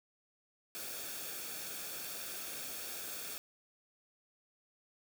white noise with comb filter, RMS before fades -43 dBFS, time 0.75-3.38 s, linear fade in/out 0 ms, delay 1 ms, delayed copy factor -0.55, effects none

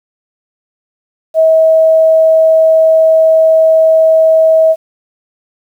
sine tone, 642 Hz, E5, 46 cents flat, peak -4 dBFS, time 1.34-4.76 s, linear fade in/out 50 ms, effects 7-bit

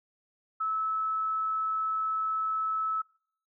sine tone, 1302 Hz, E6, 22 cents flat, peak -27 dBFS, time 0.6-3.02 s, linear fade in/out 10 ms, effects noise-tail reverb RT60 0.6 s tail -25 dB re dry

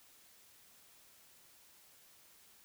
silence, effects white hiss -63 dBFS RMS until 2.64 s

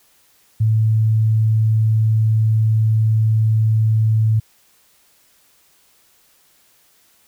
sine tone, 110 Hz, A2, in tune, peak -12 dBFS, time 0.6-4.4 s, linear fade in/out 10 ms, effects white hiss -56 dBFS RMS until 7.27 s

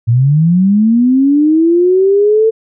sine linear sweep, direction up, 111.4 to 450 Hz, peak -6 dBFS, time 0.07-2.51 s, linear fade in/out 20 ms, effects none

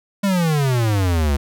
square exponential sweep, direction down, 204.6 to 68 Hz, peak -16 dBFS, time 0.23-1.37 s, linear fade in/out 10 ms, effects none

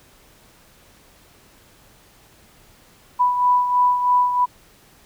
sine beating tone pair, 987.8 / 990.9 Hz, B5 / B5, 0 / +5 cents, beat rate 3.1 Hz, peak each -15 / -23 dBFS, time 3.19-4.46 s, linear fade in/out 20 ms, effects pink hiss -52 dBFS RMS until 5.05 s

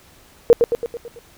sine tone with echo, 471.1 Hz, A#4, 18 cents sharp, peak -5 dBFS, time 0.5-0.53 s, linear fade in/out 0 ms, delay 110 ms, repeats 6, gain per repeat -5 dB, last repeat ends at 1.19 s, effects pink hiss -50 dBFS RMS until 1.37 s

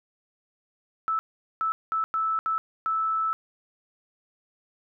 sine tone bursts at uneven times, 1312 Hz, E6, 9 cents flat, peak -23 dBFS, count 6, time 1.08-1.19 / 1.61-1.72 / 1.92-2.04 / 2.14-2.39 / 2.46-2.58 / 2.86-3.33 s, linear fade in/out 0 ms, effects none

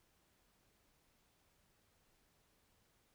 silence, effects pink hiss -75 dBFS RMS until 3.14 s

